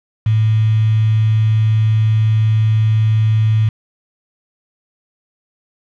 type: tone with quantisation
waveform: sine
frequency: 109.3 Hz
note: A2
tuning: 11 cents flat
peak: -10 dBFS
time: 0.26-3.69 s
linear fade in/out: 5 ms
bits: 5
effects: low-pass 3000 Hz 12 dB/octave